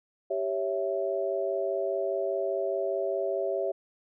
sine chord, C# diminished, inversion second, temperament equal, 392 / 554.4 / 659.3 Hz, G4 / C#5 / E5, 0 / 0 / 0 cents, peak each -31 dBFS, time 0.3-3.72 s, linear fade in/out 10 ms, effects none

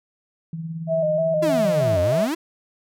sine tone with tremolo, 163.3 Hz, E3, 16 cents flat, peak -25 dBFS, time 0.53-1.96 s, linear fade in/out 2 ms, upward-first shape triangle, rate 18 Hz, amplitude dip 55%
sine tone with vibrato, 632 Hz, D#5, 27 cents sharp, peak -18 dBFS, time 0.87-2.28 s, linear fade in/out 50 ms, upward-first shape square, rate 3.2 Hz, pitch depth 47 cents each way
45% pulse exponential two-way sweep, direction down then up, 349.2 to 85 to 349.2 Hz, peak -22 dBFS, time 1.42-2.35 s, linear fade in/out 10 ms, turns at 2.01 s
effects none

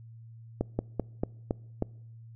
slowing click train, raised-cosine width 2 ms, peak -14 dBFS, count 6, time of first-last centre 0.61-1.824 s, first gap 180 ms, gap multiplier 1.15, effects noise-tail reverb RT60 0.8 s tail -25 dB re dry + added 114 Hz sine -46 dBFS peak until 2.35 s

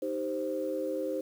sine chord, C minor, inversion first, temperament equal, 311.1 / 392 / 523.3 Hz, Eb4 / G4 / C5, 0 / 0 / 0 cents, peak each -35 / -36 / -32 dBFS, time 0.02-1.21 s, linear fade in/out 5 ms, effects tanh soft clip ceiling -21 dBFS + 9-bit

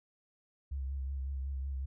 sine tone with vibrato, 67.6 Hz, C#2, 43 cents flat, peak -34 dBFS, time 0.71-1.86 s, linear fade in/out 10 ms, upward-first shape sine, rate 5.4 Hz, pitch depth 44 cents each way, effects none

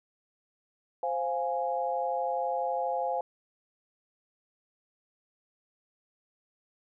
sine chord, F minor, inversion second, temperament equal, 523.3 / 698.5 / 830.6 Hz, C5 / F5 / Ab5, 0 / 0 / 0 cents, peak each -32 dBFS, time 1.03-3.21 s, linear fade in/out 2 ms, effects none

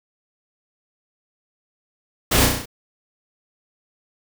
pink noise with echo, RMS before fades -18 dBFS, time 2.31-2.46 s, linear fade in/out 10 ms, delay 33 ms, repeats 6, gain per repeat -3 dB, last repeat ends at 2.658 s, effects none

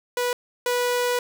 sawtooth tone pair in turn, 490.1 / 490.1 Hz, B4 / B4, -13 / -13 cents, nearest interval unison, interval 0 cents, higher neither, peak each -18 / -17 dBFS, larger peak second, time 0.17-0.33 / 0.66-1.19 s, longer second, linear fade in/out 2 ms, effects none

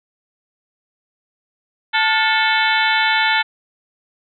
harmonic tone with a mistuned harmonic, 440 Hz, A4, in tune, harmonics 2 / 3 / 4 / 5 / 6 / 7 / 8 / 9, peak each -19 / -21 / -20 / -21 / -27 / -26 / -24 / -27 dBFS, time 1.93-3.43 s, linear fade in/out 20 ms, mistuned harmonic 3, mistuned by +140 cents, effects none

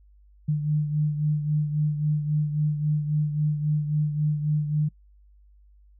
sine beating tone pair, 150 / 153.7 Hz, D3 / D#3, +37 / -21 cents, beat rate 3.7 Hz, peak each -22 / -30 dBFS, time 0.48-4.89 s, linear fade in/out 10 ms, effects noise-tail reverb RT60 0.1 s tail -25 dB re dry + added 50 Hz sine -52 dBFS peak until 5.99 s

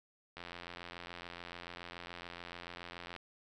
click train, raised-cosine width 0.3 ms, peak -29 dBFS, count 244, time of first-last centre 0.37-3.163 s, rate 87 Hz, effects none

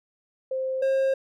sine / triangle tone pair in turn, 524 / 535.3 Hz, C5 / C5, +2 / +39 cents, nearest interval unison, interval 37 cents, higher second, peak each -25 / -18 dBFS, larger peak second, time 0.51-0.82 / 0.82-1.14 s, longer second, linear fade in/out 5 ms, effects none

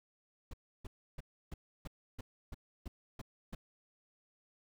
brown noise bursts, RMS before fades -42 dBFS, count 10, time 0.51-3.55 s, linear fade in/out 5 ms, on 25 ms, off 310 ms, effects none

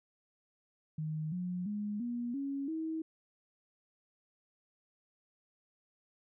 sine tone with pitch steps, 155.5 / 179.66 / 207.6 / 239.8 / 277.1 / 320.1 Hz, D#3 / F3 / G#3 / A#3 / C#4 / D#4, -1 / +49 / 0 / +49 / -1 / +49 cents, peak -34 dBFS, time 0.98-3.02 s, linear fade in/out 5 ms, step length 340 ms, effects none

